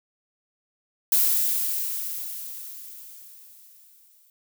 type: noise with exponential decay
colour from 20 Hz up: violet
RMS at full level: -19 dBFS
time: 1.12-4.3 s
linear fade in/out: 2 ms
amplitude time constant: 690 ms
effects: none